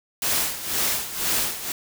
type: noise with tremolo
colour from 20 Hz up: white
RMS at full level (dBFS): -22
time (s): 0.22-1.72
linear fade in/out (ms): 2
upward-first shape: sine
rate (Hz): 2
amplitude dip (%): 75
effects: none